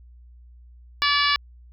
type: harmonic tone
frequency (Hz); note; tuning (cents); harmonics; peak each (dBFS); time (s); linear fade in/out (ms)
576; D5; -34; 2 / 3 / 4 / 5 / 6 / 7 / 8 / 9; -23 / -25 / -26 / -27 / -28 / -28 / -29 / -30; 1.02-1.36; 0
effects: added 60 Hz sine -45 dBFS peak until 1.72 s